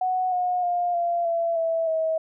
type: tone with pitch steps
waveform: sine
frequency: 740 / 722.7 / 705.8 / 689.2 / 673.1 / 657.4 / 642 Hz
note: F#5 / F#5 / F5 / F5 / E5 / E5 / E5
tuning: 0 / -41 / +18 / -23 / +36 / -5 / -46 cents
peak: -21 dBFS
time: 0.01-2.18 s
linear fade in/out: 5 ms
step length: 310 ms
effects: none